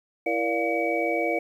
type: tone cluster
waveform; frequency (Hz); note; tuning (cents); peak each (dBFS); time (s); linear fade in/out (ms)
sine; 332.3 / 471.4 / 579 / 705 / 2272; E4 / A#4 / D5 / F5 / C#7; +14 / +19 / -25 / +16 / +42; -29; 0.26-1.39; 5
effects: 9-bit